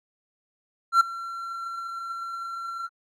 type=tone with ADSR envelope; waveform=triangle; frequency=1361 Hz; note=F6; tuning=45 cents flat; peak=-10 dBFS; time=0.92-2.87 s; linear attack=85 ms; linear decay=9 ms; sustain=-20 dB; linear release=3 ms; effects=AAC 32 kbps